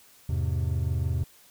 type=chord; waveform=triangle; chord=E augmented; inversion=none; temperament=just; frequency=82.41 / 103.01 / 128.76 Hz; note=E2 / G#2 / B#2; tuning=0 / -14 / -27 cents; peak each=-25 / -29 / -28 dBFS; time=0.29-1.24 s; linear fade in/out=5 ms; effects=white hiss -56 dBFS RMS until 1.5 s